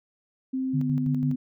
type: tone with pitch glide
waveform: sine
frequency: 261.6 to 253.3 Hz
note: C4 to B3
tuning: 0 to +44 cents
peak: -25 dBFS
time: 0.53-1.36 s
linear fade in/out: 10 ms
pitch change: -56 cents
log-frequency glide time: 0.72-0.83 s
type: tone with tremolo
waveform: sine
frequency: 146.83 Hz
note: D3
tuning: in tune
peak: -23 dBFS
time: 0.73-1.35 s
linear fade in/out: 20 ms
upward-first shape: square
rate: 6 Hz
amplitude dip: 45%
effects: none